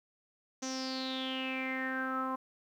sawtooth tone with low-pass filter sweep, 261.6 Hz, C4, in tune, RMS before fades -36 dBFS, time 0.62-2.36 s, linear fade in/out 10 ms, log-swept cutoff 6200 to 1100 Hz, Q 9.2, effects 11-bit

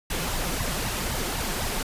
pink noise with flanger, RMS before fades -28 dBFS, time 0.1-1.83 s, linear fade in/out 5 ms, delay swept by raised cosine 1 to 5.7 ms, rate 3.9 Hz, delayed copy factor +0.75, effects resampled to 32000 Hz

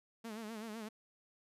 sawtooth tone with vibrato, 220 Hz, A3, in tune, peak -39 dBFS, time 0.24-0.89 s, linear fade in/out 10 ms, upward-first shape sine, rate 7.9 Hz, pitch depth 89 cents each way, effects resampled to 32000 Hz

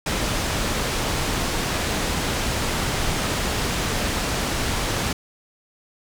pink low-pass noise, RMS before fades -24 dBFS, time 0.06-5.13 s, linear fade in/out 5 ms, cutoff 8600 Hz, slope 12 dB/octave, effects none

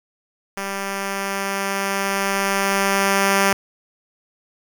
5% pulse tone with level ramp, 196.6 Hz, G3, 5 cents sharp, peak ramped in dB -14 to -3 dBFS, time 0.57-3.53 s, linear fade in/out 2 ms, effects 7-bit

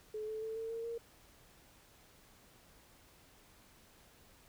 sine tone with pitch steps, 429.5 / 436.3 / 443.1 / 450.1 / 457.1 / 464.3 Hz, A4 / A4 / A4 / A4 / A#4 / A#4, -42 / -15 / +12 / +39 / -34 / -7 cents, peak -38 dBFS, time 0.14-0.98 s, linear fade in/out 5 ms, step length 140 ms, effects pink hiss -63 dBFS RMS until 4.48 s

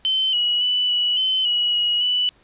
sine tone with pitch steps, 3075 / 2918 / 2977 / 2941 / 3058 / 2920 / 2903 / 2968 Hz, G7 / F#7 / F#7 / F#7 / G7 / F#7 / F#7 / F#7, -34 / -25 / +10 / -11 / -44 / -24 / -34 / +5 cents, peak -17 dBFS, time 0.05-2.29 s, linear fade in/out 0 ms, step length 280 ms, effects pink hiss -57 dBFS RMS until 2.43 s + resampled to 8000 Hz

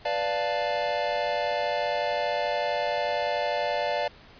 square chord, B half-diminished seventh, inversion none, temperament equal, 493.9 / 587.3 / 698.5 / 880 Hz, B4 / D5 / F5 / A5, 0 / 0 / 0 / 0 cents, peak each -35 / -29 / -31 / -33 dBFS, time 0.05-4.08 s, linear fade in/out 5 ms, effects pink hiss -51 dBFS RMS until 4.39 s + resampled to 11025 Hz

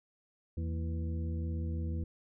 harmonic tone with a mistuned harmonic, 82.41 Hz, E2, in tune, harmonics 1 / 2 / 3 / 4 / 6, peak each -33 / -42 / -44 / -46 / -52 dBFS, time 0.57-2.04 s, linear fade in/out 5 ms, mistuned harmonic 3, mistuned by -120 cents, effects none

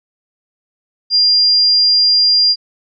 sine tone, 4800 Hz, D8, 37 cents sharp, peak -8 dBFS, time 1.1-2.56 s, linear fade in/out 50 ms, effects none

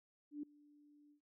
sine tone with ADSR envelope, 293.7 Hz, D4, in tune, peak -39 dBFS, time 0.31-1.21 s, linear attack 120 ms, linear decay 5 ms, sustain -24 dB, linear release 100 ms, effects noise-tail reverb RT60 0.1 s tail -25 dB re dry

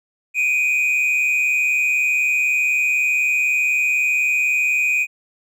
triangle tone pair together, 2342 / 2482 Hz, D7 / D#7, -5 / -5 cents, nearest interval minor second, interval 100 cents, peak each -21 / -15 dBFS, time 0.34-5.07 s, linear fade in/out 50 ms, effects none

